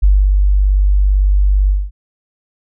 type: tone with ADSR envelope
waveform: sine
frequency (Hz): 48.92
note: G1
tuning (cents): -3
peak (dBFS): -5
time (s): 0.02-1.91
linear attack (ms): 17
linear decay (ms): 250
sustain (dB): -3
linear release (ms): 220
effects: none